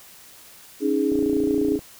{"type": "chord", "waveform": "sine", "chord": "C# suspended second", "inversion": "none", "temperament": "equal", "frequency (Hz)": [277.2, 311.1, 415.3], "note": ["C#4", "D#4", "G#4"], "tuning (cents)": [0, 0, 0], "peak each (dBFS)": -23, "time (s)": [0.8, 1.8], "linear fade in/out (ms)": 50}
{"type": "click train", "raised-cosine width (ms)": 2, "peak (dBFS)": -21, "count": 20, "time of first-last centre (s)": [1.12, 1.791], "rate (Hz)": 28.3}
{"effects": ["white hiss -47 dBFS RMS until 1.99 s"]}